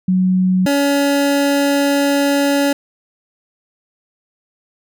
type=tone pair in turn; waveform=sine / 25% pulse; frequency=185 / 282.3 Hz; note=F#3 / C#4; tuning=0 / +32 cents; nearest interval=perfect fifth; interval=732 cents; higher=second; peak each=-11 / -9 dBFS; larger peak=second; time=0.08-0.66 / 0.66-2.73 s; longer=second; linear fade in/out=5 ms; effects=none